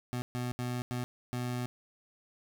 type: tone bursts at uneven times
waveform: 25% pulse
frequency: 123.47 Hz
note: B2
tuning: in tune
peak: -29 dBFS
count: 5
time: 0.13-0.22 / 0.35-0.52 / 0.59-0.82 / 0.91-1.04 / 1.33-1.66 s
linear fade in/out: 0 ms
effects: none